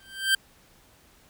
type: tone with exponential growth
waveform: 25% pulse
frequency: 1568 Hz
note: G6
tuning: in tune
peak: -13 dBFS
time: 0-0.35 s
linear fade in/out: 5 ms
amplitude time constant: 74 ms
effects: pink hiss -58 dBFS RMS until 1.29 s